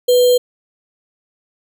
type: tone with sample-and-hold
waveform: sine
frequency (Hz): 493.9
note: B4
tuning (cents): 0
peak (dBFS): -8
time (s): 0.08-0.38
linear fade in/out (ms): 10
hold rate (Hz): 3675
effects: none